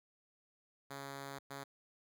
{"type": "tone bursts at uneven times", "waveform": "5% pulse", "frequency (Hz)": 138.59, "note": "C#3", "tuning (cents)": 0, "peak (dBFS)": -33, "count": 2, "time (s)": [[0.9, 1.39], [1.5, 1.64]], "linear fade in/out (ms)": 10, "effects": []}